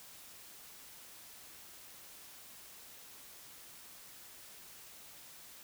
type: silence
effects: white hiss -54 dBFS RMS until 5.63 s